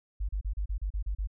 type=tone bursts; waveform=sine; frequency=49.59 Hz; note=G1; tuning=21 cents sharp; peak=-28 dBFS; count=9; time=0.2-1.273 s; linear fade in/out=10 ms; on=89 ms; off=34 ms; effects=none